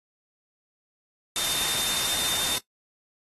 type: tone in noise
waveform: sine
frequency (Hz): 3620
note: A7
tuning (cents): +48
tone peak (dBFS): -30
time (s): 1.36-2.58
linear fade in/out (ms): 0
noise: white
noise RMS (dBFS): -27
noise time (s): 1.36-2.58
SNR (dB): -6
effects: noise-tail reverb RT60 0.1 s tail -18 dB re dry + AAC 32 kbps